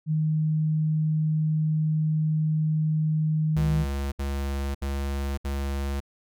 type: tone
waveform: sine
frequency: 155.56 Hz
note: D#3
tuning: in tune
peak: -21 dBFS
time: 0.06-3.86 s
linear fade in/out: 50 ms
type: tone bursts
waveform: square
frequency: 69.3 Hz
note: C#2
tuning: in tune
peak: -27 dBFS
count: 4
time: 3.56-6.004 s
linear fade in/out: 10 ms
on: 560 ms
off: 68 ms
effects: none